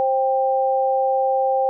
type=tone pair together; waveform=sine; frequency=529 / 789.9 Hz; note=C5 / G5; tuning=+19 / +13 cents; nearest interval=perfect fifth; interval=694 cents; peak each=-19 dBFS; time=0-1.69 s; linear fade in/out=0 ms; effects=none